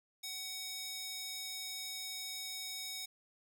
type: tone with high-pass filter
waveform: square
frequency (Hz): 751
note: F#5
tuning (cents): +26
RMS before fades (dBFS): -43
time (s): 0.23-3.06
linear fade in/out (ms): 10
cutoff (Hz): 3800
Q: 1.3
effects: none